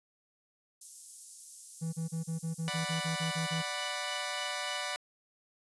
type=high-pass noise; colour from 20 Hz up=pink; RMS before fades=-48 dBFS; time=0.81-3.49 s; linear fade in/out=5 ms; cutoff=6700 Hz; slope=24 dB/octave
type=tone bursts; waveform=triangle; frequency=163.5 Hz; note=E3; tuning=14 cents flat; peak=-30 dBFS; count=12; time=1.81-3.624 s; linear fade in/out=20 ms; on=120 ms; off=34 ms
type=chord; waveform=10% pulse; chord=B minor; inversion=first; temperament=equal; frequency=587.3 / 740 / 987.8 Hz; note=D5 / F#5 / B5; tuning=0 / 0 / 0 cents; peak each=-30 dBFS; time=2.68-4.96 s; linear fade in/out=0 ms
effects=resampled to 24000 Hz